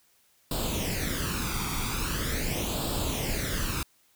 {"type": "noise with flanger", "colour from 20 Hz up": "pink", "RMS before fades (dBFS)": -30, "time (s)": [0.51, 3.83], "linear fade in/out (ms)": 2, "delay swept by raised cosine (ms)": [0.24, 0.87], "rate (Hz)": 0.42, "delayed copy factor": 0.7, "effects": ["white hiss -65 dBFS RMS until 4.15 s"]}